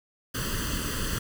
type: noise with comb filter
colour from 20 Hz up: pink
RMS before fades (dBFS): -30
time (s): 0.34-1.19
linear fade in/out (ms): 10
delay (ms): 0.65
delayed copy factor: +0.9
effects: none